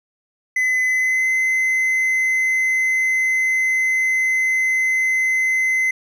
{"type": "tone with pitch glide", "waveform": "triangle", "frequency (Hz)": [2024, 2051], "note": ["B6", "C7"], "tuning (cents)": [42, -35], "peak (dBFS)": -14, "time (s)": [0.56, 5.91], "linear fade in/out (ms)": 5, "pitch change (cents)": 23, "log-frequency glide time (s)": [0.94, 1.28], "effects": []}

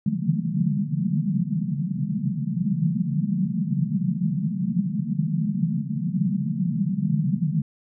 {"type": "band-pass noise", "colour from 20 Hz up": "pink", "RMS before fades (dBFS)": -24, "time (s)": [0.06, 7.62], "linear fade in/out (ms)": 5, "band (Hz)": [140, 220], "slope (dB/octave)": 96, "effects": []}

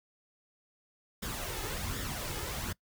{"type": "noise with flanger", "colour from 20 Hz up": "pink", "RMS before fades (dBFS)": -37, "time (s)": [1.22, 2.73], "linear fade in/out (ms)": 10, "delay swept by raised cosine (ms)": [0.57, 2.37], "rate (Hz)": 1.3, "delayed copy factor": 0.55, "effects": ["noise-tail reverb RT60 0.1 s tail -22 dB re dry"]}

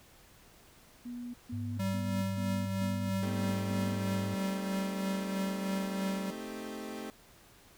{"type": "tone bursts", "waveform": "sine", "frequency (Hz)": 242.7, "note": "B3", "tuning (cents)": -30, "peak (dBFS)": -38, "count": 7, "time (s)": [1.05, 3.98], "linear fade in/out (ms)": 10, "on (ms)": 290, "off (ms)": 150}
{"type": "tone", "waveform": "sine", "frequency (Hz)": 102.3, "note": "G#2", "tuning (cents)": -26, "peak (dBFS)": -35, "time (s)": [1.52, 4.35], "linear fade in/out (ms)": 10}
{"type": "tone with tremolo", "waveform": "square", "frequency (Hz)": 192.7, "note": "G3", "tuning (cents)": -29, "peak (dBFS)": -31, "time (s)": [1.79, 6.31], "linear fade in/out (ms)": 10, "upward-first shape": "triangle", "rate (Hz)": 3.1, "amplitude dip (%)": 50}
{"type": "chord", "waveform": "30% pulse", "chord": "A half-diminished seventh", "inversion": "none", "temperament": "equal", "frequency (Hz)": [220, 261.6, 311.1, 392], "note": ["A3", "C4", "Eb4", "G4"], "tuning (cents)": [0, 0, 0, 0], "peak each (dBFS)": [-40, -43, -44, -43], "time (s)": [3.23, 7.1], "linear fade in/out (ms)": 0}
{"effects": ["pink hiss -59 dBFS RMS until 7.77 s"]}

